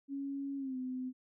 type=tone with pitch glide; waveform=sine; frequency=277.2 to 255.7 Hz; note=C#4 to C4; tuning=0 to -40 cents; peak=-36 dBFS; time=0.08-1.13 s; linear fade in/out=50 ms; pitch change=-140 cents; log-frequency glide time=0.57-0.77 s; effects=none